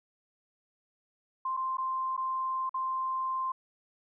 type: tone with dropouts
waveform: sine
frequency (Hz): 1046.5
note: C6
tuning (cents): 0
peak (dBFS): -29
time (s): 1.45-3.52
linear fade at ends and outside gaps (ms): 5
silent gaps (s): 1.568-1.572 / 1.771-1.782 / 2.167-2.176 / 2.694-2.742
effects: none